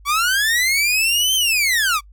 sawtooth linear two-way sweep, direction up then down, 1111 to 3142 to 1111 Hz, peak -12 dBFS, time 0.05-2.01 s, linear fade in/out 50 ms, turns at 1.35 s, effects noise-tail reverb RT60 0.1 s tail -26 dB re dry + added 50 Hz sine -42 dBFS peak until 2.12 s

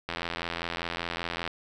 click train, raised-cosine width 0.3 ms, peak -15 dBFS, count 119, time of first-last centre 0.09-1.477 s, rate 85.1 Hz, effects none

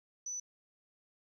sine tone, 5980 Hz, F#8, 17 cents sharp, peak -37 dBFS, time 0.26-0.4 s, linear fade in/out 5 ms, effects 12-bit

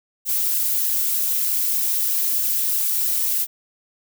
violet noise with flanger, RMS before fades -21 dBFS, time 0.25-3.47 s, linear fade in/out 50 ms, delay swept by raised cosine 0.85 to 5.05 ms, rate 3.2 Hz, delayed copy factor -0.6, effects none

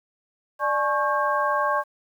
sine tone cluster, 592 / 851 / 1098 / 1594 Hz, D5 / G#5 / C#6 / G6, +14 / +42 / -17 / +28 cents, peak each -26 / -28 / -23 / -28 dBFS, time 0.59-1.84 s, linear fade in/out 50 ms, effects 9-bit

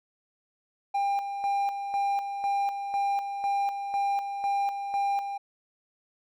triangle tone with tremolo, 799 Hz, G5, 33 cents sharp, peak -22 dBFS, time 0.94-5.38 s, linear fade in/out 10 ms, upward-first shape square, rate 2 Hz, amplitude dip 55%, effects none

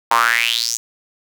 sawtooth tone with high-pass filter sweep, 116.54 Hz, A#2, in tune, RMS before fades -17 dBFS, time 0.11-0.77 s, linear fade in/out 0 ms, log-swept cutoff 910 to 6900 Hz, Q 6.1, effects none

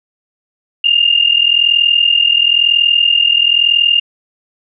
sine tone pair together, 2794 / 2835 Hz, F7 / F7, 0 / +25 cents, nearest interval unison, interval 25 cents, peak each -11 dBFS, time 0.84-4 s, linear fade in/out 5 ms, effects none

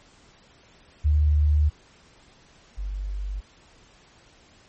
sine tone pair in turn, 74.8 / 48.79 Hz, D2 / G1, +32 / -7 cents, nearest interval perfect fifth, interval 739 cents, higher first, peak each -16 / -27 dBFS, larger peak first, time 1.04-1.7 / 2.77-3.41 s, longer first, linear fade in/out 20 ms, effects pink hiss -55 dBFS RMS until 4.68 s + MP3 32 kbps

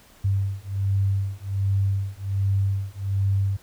sine beating tone pair, 97.5 / 98.8 Hz, G2 / G2, -9 / +14 cents, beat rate 1.3 Hz, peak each -24 dBFS, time 0.24-3.57 s, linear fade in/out 10 ms, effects pink hiss -53 dBFS RMS until 3.62 s

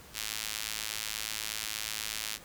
sawtooth tone with high-pass filter, 108.3 Hz, A2, 27 cents flat, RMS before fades -37 dBFS, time 0.13-2.39 s, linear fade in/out 50 ms, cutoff 3000 Hz, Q 0.72, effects pink hiss -52 dBFS RMS until 2.44 s

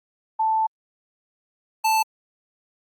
sine / square tone pair in turn, 881 / 881 Hz, A5 / A5, +2 / +2 cents, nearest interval unison, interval 0 cents, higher neither, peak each -18 dBFS, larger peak neither, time 0.39-0.67 / 1.84-2.03 s, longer first, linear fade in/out 10 ms, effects Opus 48 kbps

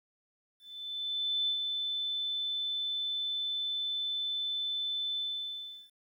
sine tone with ADSR envelope, 3520 Hz, A7, in tune, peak -27 dBFS, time 0.59-5.91 s, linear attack 890 ms, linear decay 90 ms, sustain -4 dB, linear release 730 ms, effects 11-bit

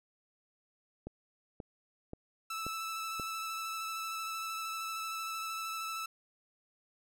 click train, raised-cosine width 2 ms, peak -28 dBFS, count 5, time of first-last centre 1.07-3.198 s, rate 1.88 Hz
sawtooth tone with vibrato, 1316 Hz, E6, 3 cents flat, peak -33 dBFS, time 2.5-6.06 s, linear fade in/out 5 ms, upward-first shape square, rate 13 Hz, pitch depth 10 cents each way
effects none

